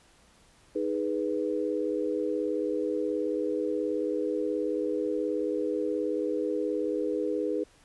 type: chord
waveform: sine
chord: G# minor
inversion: second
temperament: equal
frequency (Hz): 311.1 / 415.3 / 493.9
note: D#4 / G#4 / B4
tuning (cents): 0 / 0 / 0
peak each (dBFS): -31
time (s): 0.75-7.64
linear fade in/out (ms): 10
effects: pink hiss -60 dBFS RMS until 7.84 s + resampled to 24000 Hz